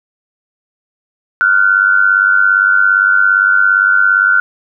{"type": "tone pair together", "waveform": "sine", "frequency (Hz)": [1400, 1497.5], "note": ["F6", "F#6"], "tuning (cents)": [4, 20], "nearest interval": "minor second", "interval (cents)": 116, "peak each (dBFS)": -10, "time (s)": [1.41, 4.4], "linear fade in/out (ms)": 0, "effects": []}